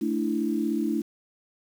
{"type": "chord", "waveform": "sine", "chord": "A suspended fourth", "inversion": "none", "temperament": "just", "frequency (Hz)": [220, 293.3, 330], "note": ["A3", "D4", "E4"], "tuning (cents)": [0, -2, 2], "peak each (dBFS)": -28, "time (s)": [0.01, 1.02], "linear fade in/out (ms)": 10, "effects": ["8-bit"]}